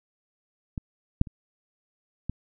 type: clicks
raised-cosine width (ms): 5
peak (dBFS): -19 / -6 / -28 / -17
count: 4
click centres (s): 0.778 / 1.214 / 1.272 / 2.296
effects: none